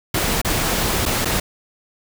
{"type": "noise with dropouts", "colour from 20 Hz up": "pink", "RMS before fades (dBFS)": -20, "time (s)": [0.14, 1.4], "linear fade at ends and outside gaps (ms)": 5, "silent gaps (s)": [[0.416, 0.447], [1.055, 1.06], [1.248, 1.254]], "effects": []}